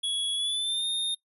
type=tone with pitch glide; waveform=square; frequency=3358 to 3662 Hz; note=G#7 to A#7; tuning=+18 to -32 cents; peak=-27 dBFS; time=0.03-1.15 s; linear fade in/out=10 ms; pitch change=+150 cents; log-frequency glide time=0.34-0.86 s; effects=noise-tail reverb RT60 0.1 s tail -18 dB re dry + resampled to 32000 Hz